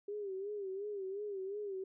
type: tone with vibrato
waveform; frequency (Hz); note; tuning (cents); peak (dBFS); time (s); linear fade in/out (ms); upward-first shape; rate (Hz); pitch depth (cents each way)
sine; 398; G4; +26; -38; 0.08-1.84; 5; sine; 2.8; 93
effects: none